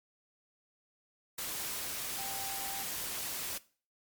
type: tone in noise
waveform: sine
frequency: 784 Hz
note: G5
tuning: in tune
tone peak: -43 dBFS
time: 2.18-2.83 s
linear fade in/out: 5 ms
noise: white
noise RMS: -38 dBFS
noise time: 1.38-3.58 s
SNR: -8 dB
effects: noise-tail reverb RT60 0.4 s tail -19 dB re dry + MP3 96 kbps